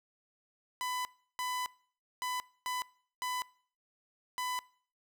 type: tone bursts at uneven times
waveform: sawtooth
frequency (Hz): 1000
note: B5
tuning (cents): +21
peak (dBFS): -30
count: 6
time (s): 0.81-1.05 / 1.39-1.66 / 2.22-2.4 / 2.66-2.82 / 3.22-3.42 / 4.38-4.59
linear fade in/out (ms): 0
effects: noise-tail reverb RT60 0.5 s tail -22 dB re dry